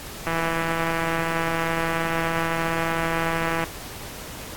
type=click train; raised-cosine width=0.5 ms; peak=-10 dBFS; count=557; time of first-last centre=0.27-3.64 s; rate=165 Hz; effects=pink hiss -37 dBFS RMS until 4.56 s + AAC 64 kbps